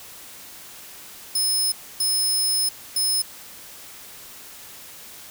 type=tone bursts at uneven times; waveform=15% pulse; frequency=5200 Hz; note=E8; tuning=24 cents flat; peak=-14 dBFS; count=3; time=1.35-1.72 / 2-2.69 / 2.96-3.22 s; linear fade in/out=5 ms; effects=white hiss -42 dBFS RMS until 5.3 s